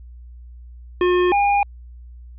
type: tone pair in turn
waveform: square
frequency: 358.8 / 809.7 Hz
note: F4 / G#5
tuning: +47 / -44 cents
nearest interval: octave + major second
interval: 1409 cents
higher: second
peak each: -15 dBFS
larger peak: neither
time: 1.01-1.32 / 1.32-1.63 s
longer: neither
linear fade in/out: 2 ms
effects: added 60 Hz sine -37 dBFS peak until 2.38 s + resampled to 8000 Hz